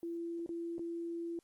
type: tone with dropouts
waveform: sine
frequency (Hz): 337.9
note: E4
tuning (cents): +43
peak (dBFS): -37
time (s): 0.03-1.39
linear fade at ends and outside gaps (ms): 1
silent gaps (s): 0.462-0.491 / 0.782-0.793
effects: white hiss -75 dBFS RMS until 1.43 s + Opus 32 kbps